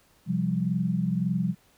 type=chord; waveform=sine; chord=C suspended fourth; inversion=none; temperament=just; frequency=130.81 / 174.42 / 196.22 Hz; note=C3 / F3 / G3; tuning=0 / -2 / +2 cents; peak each=-31 / -26 / -28 dBFS; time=0.26-1.55 s; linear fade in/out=50 ms; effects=pink hiss -62 dBFS RMS until 1.77 s